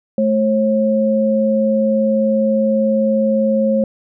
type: tone pair together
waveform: sine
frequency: 217 / 540.5 Hz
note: A3 / C#5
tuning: -24 / -44 cents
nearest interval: octave + major third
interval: 1580 cents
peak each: -15 dBFS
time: 0.18-3.84 s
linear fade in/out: 2 ms
effects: none